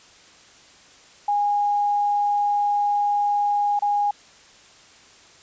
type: tone with dropouts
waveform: sine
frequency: 821 Hz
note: G#5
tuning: 20 cents flat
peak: -18 dBFS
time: 1.28-4.11 s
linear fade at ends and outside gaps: 5 ms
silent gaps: 3.792-3.821 s
effects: white hiss -50 dBFS RMS until 5.42 s + resampled to 16000 Hz